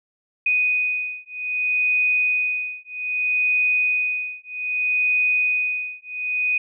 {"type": "beating tone pair", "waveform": "sine", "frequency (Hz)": [2489, 2489.63], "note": ["D#7", "D#7"], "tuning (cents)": [0, 0], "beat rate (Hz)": 0.63, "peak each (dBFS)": -22, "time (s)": [0.46, 6.58], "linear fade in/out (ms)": 5, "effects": []}